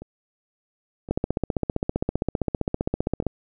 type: two click trains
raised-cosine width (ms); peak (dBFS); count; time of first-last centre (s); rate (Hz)
2; -24 / -9; 4 / 34; 0.02-3.225 / 1.11-3.267; 0.936 / 15.3
effects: none